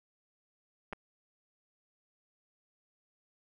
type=clicks; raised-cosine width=0.5 ms; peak=-25 dBFS; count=2; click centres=0.927 / 0.932 s; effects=none